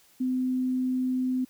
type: tone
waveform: sine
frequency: 255.7 Hz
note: C4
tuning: 40 cents flat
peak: -24 dBFS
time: 0.2-1.45 s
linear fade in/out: 10 ms
effects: white hiss -60 dBFS RMS until 1.49 s